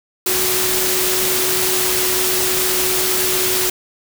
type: tone in noise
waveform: sine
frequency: 370 Hz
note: F#4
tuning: in tune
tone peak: -23 dBFS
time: 0.26-3.7 s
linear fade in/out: 5 ms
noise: white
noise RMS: -18 dBFS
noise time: 0.26-3.7 s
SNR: -8 dB
effects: none